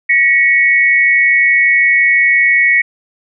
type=tone pair together; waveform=sine; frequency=1917.2 / 2217 Hz; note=A#6 / C#7; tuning=+48 / 0 cents; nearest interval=minor third; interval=252 cents; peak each=-10 dBFS; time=0.09-2.82 s; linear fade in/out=10 ms; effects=none